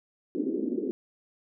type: band-pass noise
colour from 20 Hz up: white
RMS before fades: -30 dBFS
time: 0.35-0.91 s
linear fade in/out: 0 ms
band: 230 to 390 Hz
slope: 48 dB/octave
effects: none